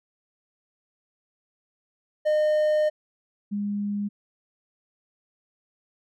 triangle / sine tone pair in turn, 610 / 204.3 Hz, D#5 / G#3, -34 / -28 cents, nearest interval octave + perfect fifth, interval 1894 cents, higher first, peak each -17 / -25 dBFS, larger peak first, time 2.25-2.9 / 3.51-4.09 s, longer first, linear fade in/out 20 ms, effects none

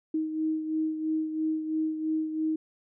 sine beating tone pair, 314 / 317 Hz, D#4 / D#4, +16 / +32 cents, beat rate 3 Hz, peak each -27 / -35 dBFS, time 0.14-2.56 s, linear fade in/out 5 ms, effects none

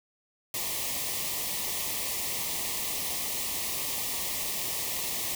white band-stop noise, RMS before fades -32 dBFS, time 0.54-5.35 s, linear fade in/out 2 ms, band 1200 to 1800 Hz, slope 96 dB/octave, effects none

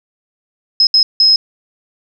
sine tone bursts at uneven times, 5130 Hz, E8, 48 cents flat, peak -6 dBFS, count 3, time 0.8-0.87 / 0.94-1.03 / 1.2-1.36 s, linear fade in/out 2 ms, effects none

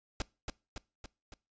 pink noise with echo, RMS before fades -33 dBFS, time 0.2-0.22 s, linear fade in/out 2 ms, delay 280 ms, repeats 4, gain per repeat -4 dB, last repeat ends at 1.34 s, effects noise-tail reverb RT60 0.3 s tail -23 dB re dry + resampled to 16000 Hz

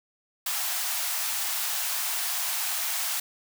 white high-pass noise, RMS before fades -29 dBFS, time 0.46-3.2 s, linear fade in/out 5 ms, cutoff 640 Hz, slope 96 dB/octave, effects none

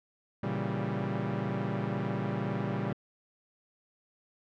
sawtooth chord, A# diminished seventh, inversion none, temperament equal, 116.54 / 138.59 / 164.81 / 196 Hz, A#2 / C#3 / E3 / G3, 0 / 0 / 0 / 0 cents, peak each -32 / -32 / -35 / -30 dBFS, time 0.43-2.93 s, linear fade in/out 5 ms, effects low-pass 2000 Hz 12 dB/octave

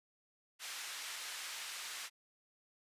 pink band-pass noise, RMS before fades -45 dBFS, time 0.59-2.1 s, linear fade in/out 50 ms, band 1600 to 10000 Hz, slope 12 dB/octave, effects resampled to 32000 Hz

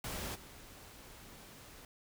pink noise with level steps, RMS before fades -41 / -54 dBFS, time 0.04-1.85 s, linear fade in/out 2 ms, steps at 0.34 s, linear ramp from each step 20 ms, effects none

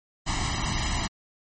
pink noise with comb filter, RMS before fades -27 dBFS, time 0.26-1.08 s, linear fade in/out 20 ms, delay 1 ms, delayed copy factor +0.9, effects MP3 32 kbps

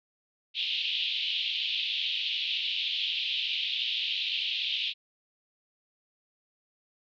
white band-pass noise, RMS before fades -31 dBFS, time 0.54-4.94 s, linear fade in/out 50 ms, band 2700 to 3700 Hz, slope 48 dB/octave, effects none

